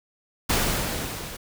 pink noise with level ramp, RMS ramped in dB -21 to -37 dBFS, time 0.49-1.37 s, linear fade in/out 10 ms, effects none

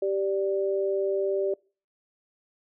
sine tone pair together, 390.5 / 587.3 Hz, G4 / D5, -7 / 0 cents, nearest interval perfect fifth, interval 707 cents, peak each -25 / -28 dBFS, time 0.02-1.54 s, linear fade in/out 5 ms, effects noise-tail reverb RT60 0.4 s tail -26 dB re dry

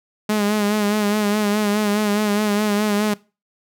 sawtooth tone with vibrato, 208.6 Hz, G#3, 8 cents sharp, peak -13 dBFS, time 0.29-3.14 s, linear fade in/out 5 ms, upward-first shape sine, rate 4.8 Hz, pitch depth 45 cents each way, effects noise-tail reverb RT60 0.3 s tail -21 dB re dry

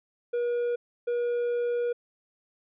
triangle tone pair in turn, 480 / 480 Hz, B4 / B4, -49 / -49 cents, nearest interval unison, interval 0 cents, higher neither, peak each -23 dBFS, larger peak neither, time 0.33-0.76 / 1.07-1.93 s, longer second, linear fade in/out 10 ms, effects resampled to 8000 Hz

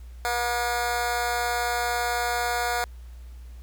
25% pulse tone with amplitude modulation, 720 Hz, F#5, 47 cents flat, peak -16 dBFS, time 0.25-2.84 s, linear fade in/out 0 ms, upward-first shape sine, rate 238 Hz, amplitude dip 100%, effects added 60 Hz sine -39 dBFS peak until 3.62 s + pink hiss -59 dBFS RMS until 3.62 s

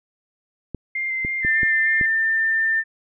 clicks, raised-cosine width 3 ms, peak -16 dBFS, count 5, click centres 0.747 / 1.249 / 1.449 / 1.632 / 2.012 s
sine tone with vibrato, 2093 Hz, C7, in tune, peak -22 dBFS, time 0.95-2.06 s, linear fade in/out 5 ms, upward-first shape square, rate 3.3 Hz, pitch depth 12 cents each way
sine tone, 1793 Hz, A6, 32 cents sharp, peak -17 dBFS, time 1.42-2.84 s, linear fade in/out 50 ms
effects none

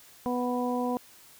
harmonic tone, 246.9 Hz, B3, in tune, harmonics 1 / 2 / 3 / 4, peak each -29 / -32 / -34 / -35 dBFS, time 0.26-0.97 s, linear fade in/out 0 ms, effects white hiss -54 dBFS RMS until 1.39 s

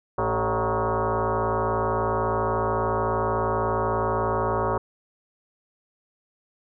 sine tone with frequency modulation, 277.2 Hz, C#4, in tune, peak -21 dBFS, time 0.18-4.78 s, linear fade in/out 5 ms, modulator 166 Hz, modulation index 5.8, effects none

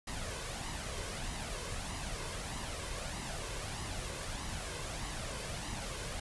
pink noise with flanger, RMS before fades -40 dBFS, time 0.07-6.2 s, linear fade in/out 5 ms, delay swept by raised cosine 1 to 1.97 ms, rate 1.6 Hz, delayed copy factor +0.5, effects resampled to 24000 Hz

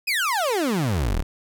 30% pulse exponential sweep, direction down, 2600 to 31.3 Hz, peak -18 dBFS, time 0.07-1.23 s, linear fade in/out 10 ms, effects none

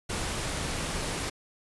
pink noise, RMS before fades -32 dBFS, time 0.09-1.3 s, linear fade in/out 10 ms, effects resampled to 24000 Hz

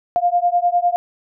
sine beating tone pair, 698.5 / 708.4 Hz, F5 / F5, 0 / +24 cents, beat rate 9.9 Hz, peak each -17 dBFS, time 0.16-0.96 s, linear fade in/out 0 ms, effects none

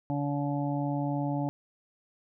harmonic tone, 143.1 Hz, D3, 45 cents flat, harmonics 1 / 2 / 4 / 5 / 6, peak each -31 / -31 / -38 / -39 / -38 dBFS, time 0.1-1.49 s, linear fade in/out 0 ms, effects none

